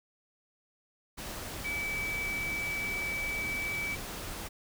sine tone in noise, 2300 Hz, D7, 37 cents flat, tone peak -32 dBFS, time 1.64-3.96 s, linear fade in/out 20 ms, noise pink, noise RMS -40 dBFS, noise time 1.17-4.49 s, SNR +5 dB, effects none

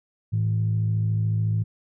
sine tone pair together, 108.1 / 161.97 Hz, A2 / E3, -30 / -30 cents, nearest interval perfect fifth, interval 700 cents, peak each -20 / -28 dBFS, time 0.32-1.64 s, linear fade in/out 20 ms, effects tanh soft clip ceiling -14 dBFS

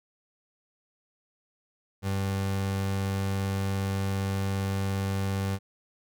30% pulse tone, 97.4 Hz, G2, 11 cents flat, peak -24 dBFS, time 2.02-5.59 s, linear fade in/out 50 ms, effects none

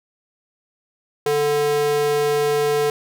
square tone with high-pass filter, 146.8 Hz, D3, in tune, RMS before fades -19 dBFS, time 1.26-2.9 s, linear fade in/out 2 ms, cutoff 390 Hz, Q 2.7, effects none

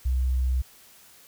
sine tone, 63.8 Hz, C2, 43 cents flat, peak -21 dBFS, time 0.05-0.62 s, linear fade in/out 10 ms, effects white hiss -53 dBFS RMS until 1.27 s

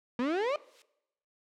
35% pulse exponential sweep, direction up, 233.1 to 621 Hz, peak -26 dBFS, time 0.19-0.56 s, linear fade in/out 2 ms
violet noise with exponential growth, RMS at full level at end -37 dBFS, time 0.37-0.82 s, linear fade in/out 2 ms, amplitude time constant 97 ms
effects noise-tail reverb RT60 0.8 s tail -21 dB re dry + low-pass 3000 Hz 12 dB/octave

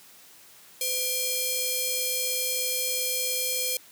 5% pulse ring-modulated tone, 1869 Hz, A#6, 4 cents sharp, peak -12 dBFS, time 0.81-3.77 s, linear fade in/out 2 ms, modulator 1360 Hz, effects white hiss -52 dBFS RMS until 3.91 s + high-pass 100 Hz 12 dB/octave

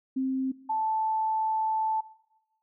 sine tone pair in turn, 263.3 / 877.5 Hz, C4 / A5, +11 / -5 cents, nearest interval octave + major sixth, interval 2084 cents, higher second, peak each -25 dBFS, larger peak neither, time 0.16-0.52 / 0.69-2.01 s, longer second, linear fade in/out 10 ms, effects noise-tail reverb RT60 1.0 s tail -19 dB re dry

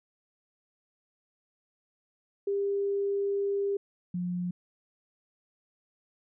sine tone pair in turn, 399.6 / 178 Hz, G4 / F3, +33 / +33 cents, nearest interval octave + major second, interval 1400 cents, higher first, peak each -26 / -29 dBFS, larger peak first, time 2.47-3.77 / 4.14-4.51 s, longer first, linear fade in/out 5 ms, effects none

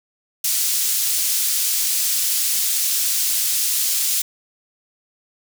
pink high-pass noise, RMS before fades -20 dBFS, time 0.44-4.22 s, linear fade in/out 5 ms, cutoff 5700 Hz, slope 12 dB/octave, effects none

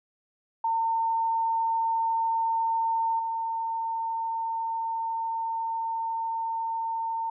sine tone with level steps, 907 Hz, A#5, 48 cents flat, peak -23 / -27 dBFS, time 0.64-7.3 s, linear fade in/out 5 ms, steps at 3.19 s, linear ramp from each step 2 ms, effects none

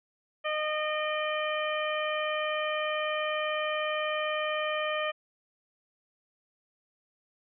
harmonic tone with a mistuned harmonic, 613 Hz, D#5, 26 cents flat, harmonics 1 / 2 / 3 / 4 / 5, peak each -31 / -34 / -36 / -37 / -38 dBFS, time 0.44-5.12 s, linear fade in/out 20 ms, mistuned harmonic 4, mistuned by -36 cents, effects none

